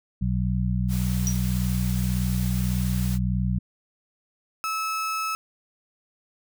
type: harmonic tone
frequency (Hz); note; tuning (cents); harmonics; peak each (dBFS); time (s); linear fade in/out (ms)
61.74; B1; 0; 1 / 2 / 3; -26 / -26 / -26; 0.21-3.59; 10
type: noise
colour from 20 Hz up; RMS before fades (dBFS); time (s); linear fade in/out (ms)
white; -38; 0.88-3.19; 50
type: tone with exponential decay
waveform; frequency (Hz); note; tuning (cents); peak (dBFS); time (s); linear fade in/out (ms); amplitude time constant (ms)
sine; 5800; F#8; -35; -22; 1.27-1.41; 0; 29
type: tone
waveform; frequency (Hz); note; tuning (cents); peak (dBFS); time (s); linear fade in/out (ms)
35% pulse; 1300; E6; -24; -24; 4.64-5.35; 0
effects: none